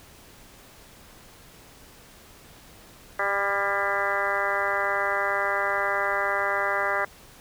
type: harmonic tone with a mistuned harmonic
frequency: 199 Hz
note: G3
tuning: 26 cents sharp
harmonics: 2 / 3 / 4 / 5 / 6 / 7 / 8 / 9 / 10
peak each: -35 / -30 / -32 / -33 / -30 / -32 / -30 / -35 / -31 dBFS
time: 3.19-7.05 s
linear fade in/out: 5 ms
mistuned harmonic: 8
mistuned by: +31 cents
effects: pink hiss -50 dBFS RMS until 7.4 s